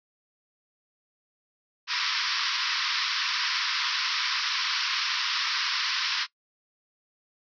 white band-pass noise, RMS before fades -28 dBFS, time 1.87-6.27 s, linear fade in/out 50 ms, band 970 to 5500 Hz, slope 96 dB/octave, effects noise-tail reverb RT60 0.1 s tail -20 dB re dry

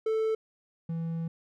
triangle tone pair in turn, 440.7 / 165.08 Hz, A4 / E3, +3 / +3 cents, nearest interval octave + perfect fourth, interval 1700 cents, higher first, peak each -23 / -28 dBFS, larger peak first, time 0.06-0.35 / 0.89-1.28 s, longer second, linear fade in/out 5 ms, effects none

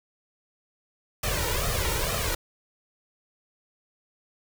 pink noise with flanger, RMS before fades -27 dBFS, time 1.23-2.35 s, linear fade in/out 5 ms, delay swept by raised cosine 1.6 to 2.17 ms, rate 2.2 Hz, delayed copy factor +0.8, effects none

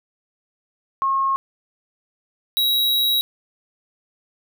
sine / square tone pair in turn, 1082 / 3856 Hz, C#6 / B7, -42 / -42 cents, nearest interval octave + minor seventh, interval 2200 cents, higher second, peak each -17 dBFS, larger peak neither, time 1.02-1.36 / 2.57-3.21 s, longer second, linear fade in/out 0 ms, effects none

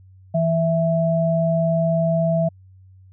sine tone pair together, 163.97 / 659.3 Hz, E3 / E5, -9 / 0 cents, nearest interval 2 octaves, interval 2409 cents, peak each -19 dBFS, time 0.34-2.49 s, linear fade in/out 10 ms, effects added 94 Hz sine -45 dBFS peak until 3.12 s

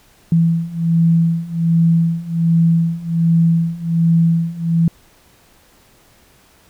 sine beating tone pair, 165.6 / 166.9 Hz, E3 / E3, +8 / +22 cents, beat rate 1.3 Hz, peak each -16 / -14 dBFS, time 0.32-4.88 s, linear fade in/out 2 ms, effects pink hiss -51 dBFS RMS until 6.69 s

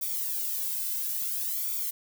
violet noise with flanger, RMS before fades -31 dBFS, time 0.01-1.91 s, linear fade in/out 10 ms, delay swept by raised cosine 0.86 to 1.96 ms, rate 0.59 Hz, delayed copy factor +0.8, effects none

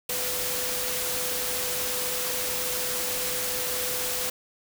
sine tone in noise, 499.1 Hz, B4, 18 cents sharp, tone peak -36 dBFS, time 0.09-4.3 s, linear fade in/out 5 ms, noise white, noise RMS -29 dBFS, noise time 0.09-4.3 s, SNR -10 dB, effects none

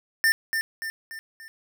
square tone with echo, 1797 Hz, A6, 36 cents sharp, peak -18 dBFS, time 0.24-0.32 s, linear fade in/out 0 ms, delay 290 ms, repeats 4, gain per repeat -6 dB, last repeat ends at 1.48 s, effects none

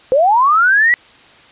sine linear sweep, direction up, 493.9 to 1971 Hz, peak -8 dBFS, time 0.12-0.94 s, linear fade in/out 0 ms, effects white hiss -44 dBFS RMS until 1.51 s + resampled to 8000 Hz

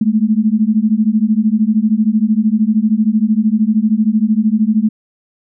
sine beating tone pair, 210 / 223 Hz, G#3 / A3, +19 / +23 cents, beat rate 13 Hz, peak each -13 dBFS, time 0.01-4.89 s, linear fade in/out 5 ms, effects none

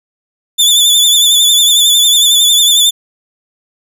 sawtooth tone with vibrato, 3503 Hz, A7, 8 cents flat, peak -3 dBFS, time 0.58-2.91 s, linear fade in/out 20 ms, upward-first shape sine, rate 11 Hz, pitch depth 53 cents each way, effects none

